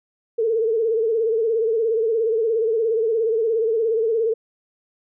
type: tone with vibrato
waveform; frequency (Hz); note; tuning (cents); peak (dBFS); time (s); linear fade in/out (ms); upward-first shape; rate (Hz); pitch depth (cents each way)
sine; 449.6; A4; +37; -17; 0.38-4.34; 10; sine; 17; 76
effects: none